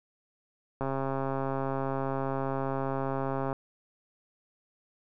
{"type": "click train", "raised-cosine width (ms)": 1, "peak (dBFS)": -18, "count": 368, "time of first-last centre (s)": [0.81, 3.529], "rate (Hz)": 135, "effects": []}